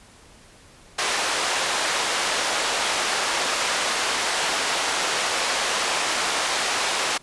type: band-pass noise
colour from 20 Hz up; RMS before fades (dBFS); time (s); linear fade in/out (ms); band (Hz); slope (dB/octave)
pink; -24; 0.98-7.18; 10; 640 to 7800; 12
effects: pink hiss -50 dBFS RMS until 7.22 s + resampled to 24000 Hz